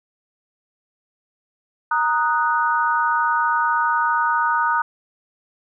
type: chord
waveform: sine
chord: D# minor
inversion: second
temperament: equal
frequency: 932.3 / 1244.5 / 1480 Hz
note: A#5 / D#6 / F#6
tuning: 0 / 0 / 0 cents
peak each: -20 / -21 / -22 dBFS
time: 1.91-4.82 s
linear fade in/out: 5 ms
effects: none